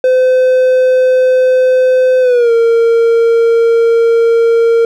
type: tone with pitch glide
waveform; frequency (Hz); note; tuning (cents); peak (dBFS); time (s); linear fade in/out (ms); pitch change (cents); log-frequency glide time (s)
triangle; 512 to 461.4; C5 to A#4; -38 to -18; -4; 0.04-4.85; 2; -180; 2.21-2.52
effects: none